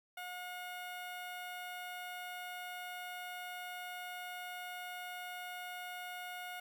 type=tone with notch filter; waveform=15% pulse; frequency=720 Hz; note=F#5; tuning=47 cents flat; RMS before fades=-45 dBFS; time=0.17-6.6 s; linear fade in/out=5 ms; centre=6500 Hz; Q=1.8; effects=11-bit